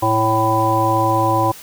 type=harmonic tone; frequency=110.6 Hz; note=A2; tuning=9 cents sharp; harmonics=1 / 3 / 5 / 7 / 9; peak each=-21 / -21 / -22 / -20 / -17 dBFS; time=0.02-1.52 s; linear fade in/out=10 ms; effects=white hiss -38 dBFS RMS until 1.62 s